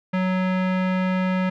square tone with low-pass filter, 185.5 Hz, F#3, 5 cents sharp, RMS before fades -22 dBFS, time 0.13-1.5 s, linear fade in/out 10 ms, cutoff 2200 Hz, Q 1.5, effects none

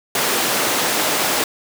pink high-pass noise, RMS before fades -19 dBFS, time 0.15-1.44 s, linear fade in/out 2 ms, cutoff 330 Hz, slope 12 dB/octave, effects none

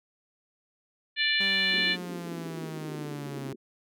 harmonic tone, 588 Hz, D5, 2 cents sharp, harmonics 3 / 4 / 5 / 6 / 7, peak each -28 / -29 / -30 / -31 / -31 dBFS, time 1.16-1.97 s, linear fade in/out 50 ms
sawtooth linear sweep, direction down, 196 to 134.6 Hz, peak -32 dBFS, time 1.4-3.53 s, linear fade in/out 5 ms
white band-pass noise, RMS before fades -41 dBFS, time 1.7-3.56 s, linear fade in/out 20 ms, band 210 to 420 Hz, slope 96 dB/octave
effects none

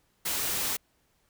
white noise, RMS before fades -30 dBFS, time 0.25-0.77 s, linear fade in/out 10 ms, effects pink hiss -70 dBFS RMS until 1.29 s

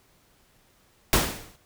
pink noise with exponential decay, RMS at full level -17 dBFS, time 1.13-1.56 s, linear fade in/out 1 ms, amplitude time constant 93 ms, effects pink hiss -62 dBFS RMS until 1.65 s

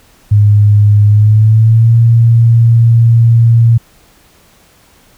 sine tone with pitch glide, 103.83 to 115.87 Hz, G#2 to A#2, 0 to -10 cents, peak -3 dBFS, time 0.31-3.78 s, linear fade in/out 10 ms, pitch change +190 cents, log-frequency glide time 1.06-1.96 s, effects pink hiss -46 dBFS RMS until 5.17 s

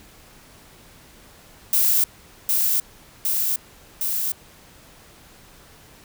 violet noise with echo, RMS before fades -18 dBFS, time 1.73-2.04 s, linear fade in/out 2 ms, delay 760 ms, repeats 3, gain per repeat -2 dB, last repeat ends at 4.32 s, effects pink hiss -49 dBFS RMS until 6.04 s

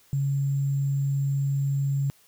sine tone with sample-and-hold, 139 Hz, C#3, 5 cents sharp, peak -22 dBFS, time 0.13-2.1 s, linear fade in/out 0 ms, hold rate 7350 Hz, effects white hiss -59 dBFS RMS until 2.27 s

